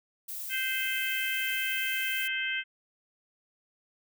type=noise; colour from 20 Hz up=violet; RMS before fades=-38 dBFS; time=0.28-2.28 s; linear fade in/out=10 ms
type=harmonic tone; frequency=520 Hz; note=C5; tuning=11 cents flat; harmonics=3 / 4 / 5 / 6; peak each=-33 / -34 / -35 / -36 dBFS; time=0.49-2.64 s; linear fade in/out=50 ms
effects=none